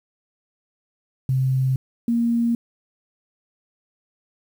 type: tone pair in turn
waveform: sine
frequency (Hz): 131.3 / 234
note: C3 / A#3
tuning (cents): +6 / +7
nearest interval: minor seventh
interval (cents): 1001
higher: second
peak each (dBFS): -17 / -17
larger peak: neither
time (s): 1.29-1.76 / 2.08-2.55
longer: neither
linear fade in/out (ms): 2
effects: 8-bit